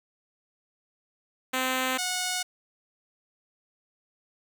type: tone pair in turn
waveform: 5% pulse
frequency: 258.4 / 730.9 Hz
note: C4 / F#5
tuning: -21 / -21 cents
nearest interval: octave + tritone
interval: 1800 cents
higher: second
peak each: -14 / -16 dBFS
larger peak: first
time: 1.53-1.98 / 1.98-2.43 s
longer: neither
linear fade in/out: 10 ms
effects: none